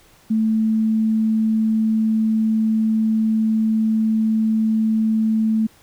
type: tone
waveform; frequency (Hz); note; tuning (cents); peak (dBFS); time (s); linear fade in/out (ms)
sine; 220; A3; 0; -15; 0.3-5.67; 10
effects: pink hiss -52 dBFS RMS until 5.82 s